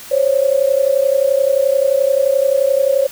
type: tone pair together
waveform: sine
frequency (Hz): 530 / 561.5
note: C5 / C#5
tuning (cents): +22 / +22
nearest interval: minor second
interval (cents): 100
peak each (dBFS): -14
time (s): 0.11-3.07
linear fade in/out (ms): 10
effects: white hiss -35 dBFS RMS until 3.11 s